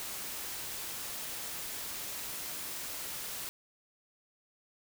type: noise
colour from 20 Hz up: white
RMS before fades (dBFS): -40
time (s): 0-3.49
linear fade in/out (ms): 0
effects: none